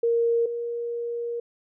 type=tone pair in turn; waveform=sine; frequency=466.2 / 471.6 Hz; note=A#4 / A#4; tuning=0 / +20 cents; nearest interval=unison; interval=20 cents; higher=second; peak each=-19 / -27 dBFS; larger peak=first; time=0.03-0.46 / 0.46-1.4 s; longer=second; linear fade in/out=5 ms; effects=none